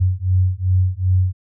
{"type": "beating tone pair", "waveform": "sine", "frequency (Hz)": [91.2, 93.8], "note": ["F#2", "F#2"], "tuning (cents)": [-24, 24], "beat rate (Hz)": 2.6, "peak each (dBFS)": -17, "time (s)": [0, 1.33], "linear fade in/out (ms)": 20, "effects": []}